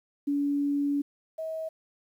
sine tone pair in turn, 285.3 / 640.5 Hz, C#4 / E5, +50 / -50 cents, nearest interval octave + major second, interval 1400 cents, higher second, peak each -24 / -31 dBFS, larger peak first, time 0.27-1.02 / 1.38-1.69 s, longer first, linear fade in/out 10 ms, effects 10-bit

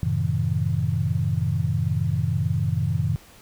sine chord, F# diminished seventh, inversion none, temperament just, 92.5 / 111 / 133.2 / 159.84 Hz, F#2 / A2 / C3 / Eb3, 0 / +16 / +31 / +47 cents, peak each -26 dBFS, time 0.03-3.16 s, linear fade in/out 0 ms, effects pink hiss -50 dBFS RMS until 3.41 s

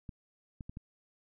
clicks, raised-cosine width 5 ms, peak -30 dBFS, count 4, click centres 0.092 / 0.608 / 0.695 / 0.771 s, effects none

